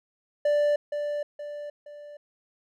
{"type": "tone with echo", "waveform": "triangle", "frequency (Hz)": 587.3, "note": "D5", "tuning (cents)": 0, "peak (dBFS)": -18, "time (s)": [0.45, 0.76], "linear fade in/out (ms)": 5, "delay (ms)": 470, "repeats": 3, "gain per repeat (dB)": -7, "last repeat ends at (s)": 2.17, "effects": []}